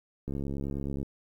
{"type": "click train", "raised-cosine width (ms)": 3, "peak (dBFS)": -22, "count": 53, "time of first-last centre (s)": [0.28, 1.029], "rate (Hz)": 69.4, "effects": ["10-bit"]}